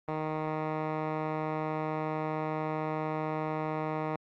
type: tone with low-pass filter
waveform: 10% pulse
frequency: 155.56 Hz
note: D#3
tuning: in tune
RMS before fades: -33 dBFS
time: 0.08-4.16 s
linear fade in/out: 2 ms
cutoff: 1500 Hz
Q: 1.6
effects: Opus 32 kbps